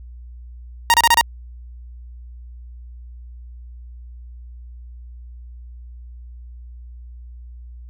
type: tone bursts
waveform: sawtooth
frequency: 934 Hz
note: A#5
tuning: 3 cents sharp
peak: -6 dBFS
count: 5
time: 0.9-1.211 s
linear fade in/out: 0 ms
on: 39 ms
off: 29 ms
effects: added 60 Hz sine -35 dBFS peak until 7.89 s